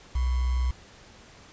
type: tone with sample-and-hold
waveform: sine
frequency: 62.7 Hz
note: B1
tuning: 27 cents sharp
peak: -22 dBFS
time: 0.15-0.71 s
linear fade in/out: 5 ms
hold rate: 1050 Hz
effects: pink hiss -51 dBFS RMS until 1.52 s + resampled to 16000 Hz